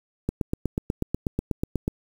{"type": "click train", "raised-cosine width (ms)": 3, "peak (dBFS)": -11, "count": 14, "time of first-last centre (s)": [0.29, 1.879], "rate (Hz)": 8.18, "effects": ["7-bit"]}